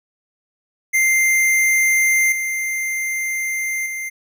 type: tone with level steps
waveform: square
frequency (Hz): 2093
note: C7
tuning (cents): 0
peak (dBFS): -14 / -21 / -25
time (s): 0.93-4.1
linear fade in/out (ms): 20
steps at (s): 2.32 / 3.86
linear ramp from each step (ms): 2
effects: none